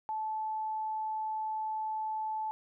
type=tone; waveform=sine; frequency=870 Hz; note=A5; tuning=20 cents flat; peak=-32 dBFS; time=0.09-2.51 s; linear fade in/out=0 ms; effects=none